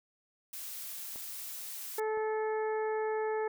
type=noise; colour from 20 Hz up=blue; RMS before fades=-42 dBFS; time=0.53-2 s; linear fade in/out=5 ms
type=clicks; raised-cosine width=1 ms; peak=-35 / -37 dBFS; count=2; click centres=1.159 / 2.174 s
type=harmonic tone; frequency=434.6 Hz; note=A4; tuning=21 cents flat; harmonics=1 / 2 / 3 / 4 / 5; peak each=-31 / -37 / -46 / -44 / -50 dBFS; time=1.98-3.48 s; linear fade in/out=5 ms
effects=none